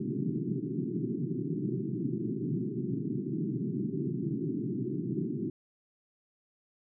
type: band-pass noise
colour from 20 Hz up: pink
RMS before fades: -33 dBFS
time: 0-5.5 s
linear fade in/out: 5 ms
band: 120 to 390 Hz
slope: 96 dB/octave
effects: none